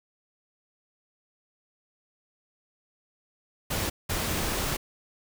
pink noise bursts at uneven times, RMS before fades -29 dBFS, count 2, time 3.7-3.9 / 4.09-4.77 s, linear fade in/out 10 ms, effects none

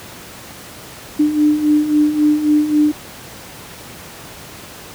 sine beating tone pair, 297.1 / 300.8 Hz, D4 / D4, +20 / +42 cents, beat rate 3.7 Hz, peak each -18 / -12 dBFS, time 1.19-2.92 s, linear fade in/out 10 ms, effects pink hiss -35 dBFS RMS until 4.94 s + high-pass 80 Hz 12 dB/octave

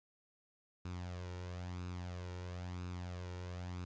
sawtooth tone with flanger, 89.5 Hz, F2, 43 cents sharp, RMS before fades -44 dBFS, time 0.85-3.85 s, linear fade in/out 5 ms, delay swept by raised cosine 0.77 to 2.17 ms, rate 1 Hz, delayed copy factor +0.55, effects resampled to 16000 Hz + 12-bit

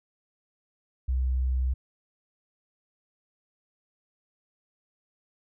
sine tone, 64 Hz, C2, 38 cents flat, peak -23 dBFS, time 1.08-1.74 s, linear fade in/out 10 ms, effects none

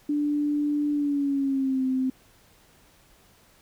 sine tone with pitch glide, 293.7 to 260.1 Hz, D4 to C4, 0 to -10 cents, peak -22 dBFS, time 0.09-2.1 s, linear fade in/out 5 ms, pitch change -210 cents, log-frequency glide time 0.92-1.85 s, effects pink hiss -58 dBFS RMS until 3.61 s

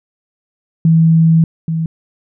sine tone pair in turn, 162.9 / 162.31 Hz, E3 / E3, -20 / -27 cents, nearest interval unison, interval 7 cents, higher first, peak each -6 / -14 dBFS, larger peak first, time 0.85-1.44 / 1.68-1.86 s, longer first, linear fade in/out 2 ms, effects none

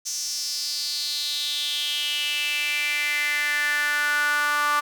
sawtooth tone with high-pass filter sweep, 293.7 Hz, D4, in tune, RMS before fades -25 dBFS, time 0.05-4.81 s, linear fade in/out 20 ms, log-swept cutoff 6000 to 1200 Hz, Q 5.4, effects none

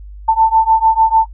sine beating tone pair, 887 / 893.7 Hz, A5 / A5, +14 / +27 cents, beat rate 6.7 Hz, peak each -12 / -11 dBFS, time 0.28-1.26 s, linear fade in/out 10 ms, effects noise-tail reverb RT60 0.1 s tail -23 dB re dry + added 50 Hz sine -30 dBFS peak until 1.33 s

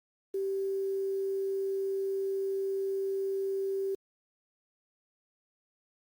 sine tone with quantisation, 389.4 Hz, G4, 12 cents flat, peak -29 dBFS, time 0.34-3.95 s, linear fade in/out 5 ms, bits 9, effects Opus 48 kbps

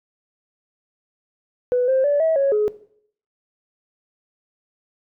sine tone with pitch steps, 495.5 / 526 / 578 / 645 / 552 / 421.9 Hz, B4 / C5 / D5 / E5 / C#5 / G#4, +6 / +9 / -28 / -38 / -7 / +27 cents, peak -14 dBFS, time 1.72-2.68 s, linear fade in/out 0 ms, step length 160 ms, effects noise-tail reverb RT60 0.6 s tail -17 dB re dry + tanh soft clip ceiling -11 dBFS

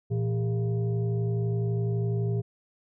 sine tone with frequency modulation, 116.54 Hz, A#2, in tune, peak -24 dBFS, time 0.1-2.42 s, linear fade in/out 20 ms, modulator 285 Hz, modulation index 0.74, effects none

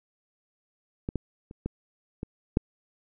clicks, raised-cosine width 3 ms, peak -17 / -15 / -30 / -17 / -20 / -8 dBFS, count 6, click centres 1.089 / 1.157 / 1.511 / 1.66 / 2.231 / 2.571 s, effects none

